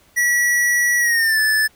square tone with pitch glide, 1936 to 1744.8 Hz, B6 to A6, -35 to -15 cents, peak -15 dBFS, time 0.16-1.68 s, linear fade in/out 20 ms, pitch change -180 cents, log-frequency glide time 0.99-1.39 s, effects pink hiss -54 dBFS RMS until 1.75 s

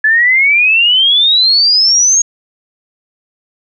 sine exponential sweep, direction up, 1713 to 6645 Hz, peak -6 dBFS, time 0.04-2.22 s, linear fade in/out 5 ms, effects none

